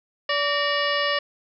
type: harmonic tone with a mistuned harmonic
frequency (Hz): 577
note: D5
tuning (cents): -31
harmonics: 1 / 2 / 3 / 4 / 5 / 6 / 7 / 8 / 9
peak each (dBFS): -26 / -27 / -26 / -34 / -28 / -37 / -37 / -35 / -35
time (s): 0.29-1.19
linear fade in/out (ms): 5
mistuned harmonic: 3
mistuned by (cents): +100
effects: none